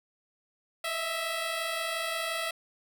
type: tone pair together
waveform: 10% pulse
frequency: 636 / 661.7 Hz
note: D#5 / E5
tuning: +38 / +6 cents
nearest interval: minor second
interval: 68 cents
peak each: -29 / -23 dBFS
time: 0.84-2.51 s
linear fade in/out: 5 ms
effects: 9-bit

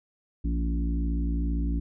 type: harmonic tone with a mistuned harmonic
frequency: 57.6 Hz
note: A#1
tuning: 20 cents flat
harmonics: 1 / 3 / 4 / 5 / 6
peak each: -25 / -34 / -39 / -34 / -46 dBFS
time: 0.44-1.8 s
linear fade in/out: 10 ms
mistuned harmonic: 5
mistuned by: -28 cents
effects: none

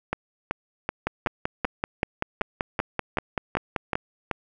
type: two click trains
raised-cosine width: 0.5 ms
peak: -9 / -10 dBFS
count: 16 / 12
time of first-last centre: 1.07-3.955 / 0.13-4.313 s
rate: 5.2 / 2.63 Hz
effects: none

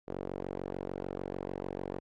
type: tone with band-pass filter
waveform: sawtooth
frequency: 46.73 Hz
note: F#1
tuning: 18 cents sharp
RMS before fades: -39 dBFS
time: 0.07-2 s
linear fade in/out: 20 ms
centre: 450 Hz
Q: 1.6
effects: AAC 32 kbps

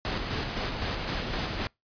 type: noise with tremolo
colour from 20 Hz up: pink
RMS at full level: -30 dBFS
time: 0.05-1.67 s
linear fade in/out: 0 ms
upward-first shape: square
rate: 3.9 Hz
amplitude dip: 30%
effects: noise-tail reverb RT60 0.2 s tail -26 dB re dry + resampled to 11025 Hz

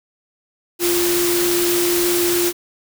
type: tone in noise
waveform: sine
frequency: 349.2 Hz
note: F4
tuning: in tune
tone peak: -17 dBFS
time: 0.79-2.53 s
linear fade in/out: 50 ms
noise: white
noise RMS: -21 dBFS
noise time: 0.79-2.53 s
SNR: +1 dB
effects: none

